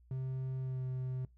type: tone with pitch glide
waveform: triangle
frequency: 130.81 to 128.71 Hz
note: C3 to C3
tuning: 0 to -28 cents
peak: -33 dBFS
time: 0.11-1.25 s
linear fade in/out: 2 ms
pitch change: -28 cents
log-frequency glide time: 0.6-0.85 s
effects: noise-tail reverb RT60 0.2 s tail -22 dB re dry + added 60 Hz sine -60 dBFS peak until 1.37 s